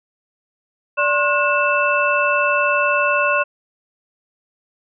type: tone cluster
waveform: sine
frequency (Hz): 584 / 1072 / 1448 / 2652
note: D5 / C6 / F#6 / E7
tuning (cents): -10 / +42 / -38 / +10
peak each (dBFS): -20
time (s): 0.97-3.44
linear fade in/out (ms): 20
effects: none